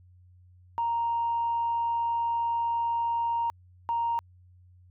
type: tone pair in turn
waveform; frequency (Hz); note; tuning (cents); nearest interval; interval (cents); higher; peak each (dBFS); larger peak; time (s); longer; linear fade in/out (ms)
sine; 932.3 / 932.3; A#5 / A#5; 0 / 0; unison; 0; neither; -24; neither; 0.78-3.5 / 3.89-4.19; first; 0
effects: tanh soft clip ceiling -20 dBFS + added 90 Hz sine -53 dBFS peak until 4.9 s